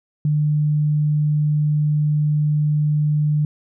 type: tone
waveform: sine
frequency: 150 Hz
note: D3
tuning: 37 cents sharp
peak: -15 dBFS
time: 0.25-3.45 s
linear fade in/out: 2 ms
effects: none